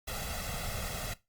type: noise with comb filter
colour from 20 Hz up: pink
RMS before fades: -37 dBFS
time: 0.07-1.14 s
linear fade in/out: 10 ms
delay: 1.5 ms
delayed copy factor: +0.75
effects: noise-tail reverb RT60 0.2 s tail -17 dB re dry + Opus 48 kbps